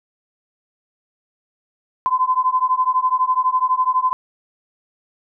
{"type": "beating tone pair", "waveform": "sine", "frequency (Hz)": [1016, 1028], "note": ["B5", "C6"], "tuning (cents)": [49, -31], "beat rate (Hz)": 12, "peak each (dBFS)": -18, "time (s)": [2.06, 4.13], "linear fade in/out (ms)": 0, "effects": []}